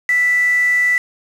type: tone with quantisation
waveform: sine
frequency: 1975.5 Hz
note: B6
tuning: in tune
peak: -12 dBFS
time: 0.09-0.98 s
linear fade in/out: 2 ms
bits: 4
effects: low-pass 9000 Hz 12 dB/octave